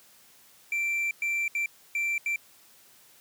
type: tone bursts at uneven times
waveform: triangle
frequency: 2349 Hz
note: D7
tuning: in tune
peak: -24 dBFS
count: 5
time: 0.72-1.11 / 1.22-1.48 / 1.55-1.66 / 1.95-2.18 / 2.26-2.36 s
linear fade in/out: 2 ms
effects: white hiss -57 dBFS RMS until 3.2 s + high-pass 80 Hz 12 dB/octave